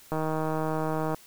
click train, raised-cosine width 1 ms, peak -16 dBFS, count 162, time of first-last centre 0.12-1.145 s, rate 157 Hz, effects white hiss -53 dBFS RMS until 1.26 s

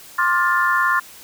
sine chord, D minor seventh, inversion third, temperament just, 1057.2 / 1174.7 / 1409.6 / 1762 Hz, C6 / D6 / F6 / A6, +18 / 0 / +16 / +2 cents, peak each -19 / -25 / -20 / -20 dBFS, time 0.18-1 s, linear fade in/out 10 ms, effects white hiss -42 dBFS RMS until 1.23 s

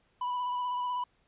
triangle tone with vibrato, 988 Hz, B5, in tune, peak -28 dBFS, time 0.21-1.04 s, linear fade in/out 5 ms, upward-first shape square, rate 16 Hz, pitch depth 16 cents each way, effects pink hiss -70 dBFS RMS until 1.27 s + resampled to 8000 Hz

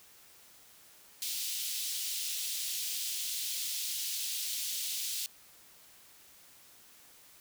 pink high-pass noise, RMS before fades -36 dBFS, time 1.22-5.26 s, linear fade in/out 0 ms, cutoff 3200 Hz, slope 24 dB/octave, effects white hiss -58 dBFS RMS until 7.4 s

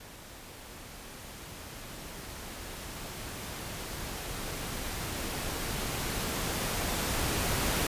pink noise with level ramp, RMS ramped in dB -48 to -29 dBFS, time 0-7.87 s, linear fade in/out 5 ms, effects resampled to 32000 Hz

